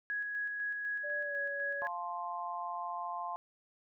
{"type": "tone with tremolo", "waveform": "sine", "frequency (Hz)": 1667, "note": "G#6", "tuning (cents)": 6, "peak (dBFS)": -33, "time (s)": [0.1, 1.87], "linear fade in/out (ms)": 0, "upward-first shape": "square", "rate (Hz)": 4, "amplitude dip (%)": 30}
{"type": "tone with pitch glide", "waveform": "sine", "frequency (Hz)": [587.3, 566.3], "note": ["D5", "C#5"], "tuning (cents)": [0, 37], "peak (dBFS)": -40, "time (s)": [1.03, 1.87], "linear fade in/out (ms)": 20, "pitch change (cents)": -63, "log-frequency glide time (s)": [1.22, 1.38]}
{"type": "chord", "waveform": "sine", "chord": "F major", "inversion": "none", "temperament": "just", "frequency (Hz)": [698.5, 873.1, 1047.7], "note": ["F5", "A5", "C6"], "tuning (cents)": [0, -14, 2], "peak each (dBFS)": [-41, -42, -39], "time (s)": [1.82, 3.36], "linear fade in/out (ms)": 0}
{"effects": []}